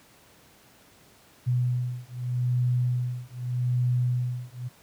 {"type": "beating tone pair", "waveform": "sine", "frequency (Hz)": [123.47, 124.29], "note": ["B2", "B2"], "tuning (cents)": [0, 11], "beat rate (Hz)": 0.82, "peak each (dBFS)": -26, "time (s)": [1.46, 4.69], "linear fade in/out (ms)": 20, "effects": ["pink hiss -56 dBFS RMS until 4.82 s", "high-pass 80 Hz 12 dB/octave"]}